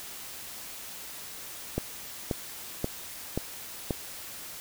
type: click train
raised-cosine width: 2 ms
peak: -14 dBFS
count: 5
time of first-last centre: 1.78-3.908 s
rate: 1.88 Hz
effects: white hiss -42 dBFS RMS until 4.6 s